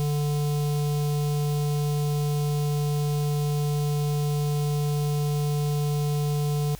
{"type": "tone with notch filter", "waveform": "square", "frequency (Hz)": 146.83, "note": "D3", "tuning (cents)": 0, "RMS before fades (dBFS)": -25, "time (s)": [0, 6.75], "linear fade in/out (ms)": 0, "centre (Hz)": 1700, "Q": 0.59, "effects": ["added 50 Hz sine -43 dBFS peak until 6.79 s", "white hiss -48 dBFS RMS until 6.79 s"]}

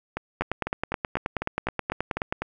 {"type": "two click trains", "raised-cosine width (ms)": 0.5, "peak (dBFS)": [-13, -10], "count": [10, 19], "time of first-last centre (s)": [[0.17, 2.42], [0.41, 2.325]], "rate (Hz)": [4, 9.4], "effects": []}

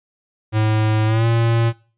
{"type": "tone with pitch glide", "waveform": "square", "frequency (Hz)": [108.5, 115.62], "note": ["A2", "A#2"], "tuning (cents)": [-24, -14], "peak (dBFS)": -15, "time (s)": [0.52, 1.73], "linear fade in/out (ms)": 50, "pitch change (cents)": 110, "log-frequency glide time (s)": [1.06, 1.26], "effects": ["noise-tail reverb RT60 0.4 s tail -21 dB re dry", "resampled to 8000 Hz"]}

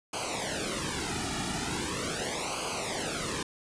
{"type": "noise with flanger", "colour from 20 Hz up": "pink", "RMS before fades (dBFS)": -33, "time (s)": [0.13, 3.43], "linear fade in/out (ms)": 5, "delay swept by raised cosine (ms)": [0.54, 1.94], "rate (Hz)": 0.4, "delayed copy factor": -0.95, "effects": ["resampled to 22050 Hz"]}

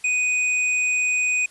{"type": "tone with tanh clipping", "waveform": "sine", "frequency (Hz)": 2489, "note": "D#7", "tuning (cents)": 0, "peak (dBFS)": -20, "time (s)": [0.04, 1.46], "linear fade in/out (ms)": 5, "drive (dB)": 18, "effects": ["white hiss -51 dBFS RMS until 1.5 s", "resampled to 24000 Hz"]}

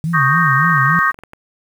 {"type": "tone with vibrato", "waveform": "sine", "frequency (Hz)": 149.4, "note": "D3", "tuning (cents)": 30, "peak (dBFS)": -16, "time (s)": [0.04, 0.99], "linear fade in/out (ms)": 0, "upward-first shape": "sine", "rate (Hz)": 3.5, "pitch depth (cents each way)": 230}
{"type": "chord", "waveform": "sine", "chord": "Eb dominant seventh", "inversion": "third", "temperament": "equal with one note detuned", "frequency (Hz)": [1108.7, 1244.5, 1568, 1853.9], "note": ["Db6", "Eb6", "G6", "Bb6"], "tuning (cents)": [0, 0, 0, -10], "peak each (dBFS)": -17, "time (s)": [0.13, 1.12], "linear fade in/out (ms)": 20}
{"type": "clicks", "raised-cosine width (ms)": 0.5, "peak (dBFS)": -21, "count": 11, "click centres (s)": [0.646, 0.697, 0.781, 0.858, 0.901, 0.947, 1.112, 1.144, 1.189, 1.236, 1.334]}
{"effects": ["7-bit"]}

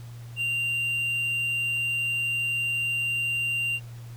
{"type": "tone", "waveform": "triangle", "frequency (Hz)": 2776, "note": "F7", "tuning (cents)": -11, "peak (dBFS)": -23, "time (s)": [0.36, 3.8], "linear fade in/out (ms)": 50, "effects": ["added 118 Hz sine -38 dBFS peak until 4.16 s", "pink hiss -53 dBFS RMS until 4.16 s"]}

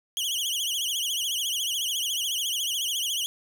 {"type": "tone with vibrato", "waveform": "sawtooth", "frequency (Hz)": 3100, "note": "G7", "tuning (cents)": -20, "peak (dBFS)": -23, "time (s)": [0.17, 3.26], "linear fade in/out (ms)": 0, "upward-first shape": "triangle", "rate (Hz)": 14, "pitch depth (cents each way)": 180, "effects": []}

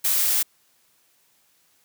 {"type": "noise", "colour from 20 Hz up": "blue", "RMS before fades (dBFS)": -21, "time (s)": [0.04, 0.43], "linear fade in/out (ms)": 10, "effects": ["white hiss -63 dBFS RMS until 1.84 s", "high-pass 80 Hz 12 dB/octave"]}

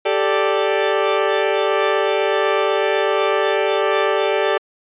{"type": "chord", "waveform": "sawtooth", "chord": "G suspended second", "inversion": "none", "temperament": "equal", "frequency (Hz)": [392, 440, 587.3], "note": ["G4", "A4", "D5"], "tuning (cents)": [0, 0, 0], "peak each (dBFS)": -16, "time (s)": [0.05, 4.58], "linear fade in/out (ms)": 10, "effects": ["resampled to 8000 Hz"]}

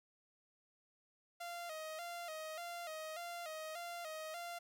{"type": "tone with vibrato", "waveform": "sawtooth", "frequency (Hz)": 659.3, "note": "E5", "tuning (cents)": 0, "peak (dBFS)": -40, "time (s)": [1.4, 4.59], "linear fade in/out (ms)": 10, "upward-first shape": "square", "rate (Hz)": 1.7, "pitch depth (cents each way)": 84, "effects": []}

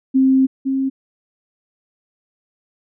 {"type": "tone pair in turn", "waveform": "sine", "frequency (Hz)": [264.4, 267.8], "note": ["C4", "C4"], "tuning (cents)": [18, 40], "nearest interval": "unison", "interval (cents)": 22, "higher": "second", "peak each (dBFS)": [-10, -16], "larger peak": "first", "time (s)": [[0.14, 0.47], [0.65, 0.9]], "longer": "first", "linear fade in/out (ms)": 20, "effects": []}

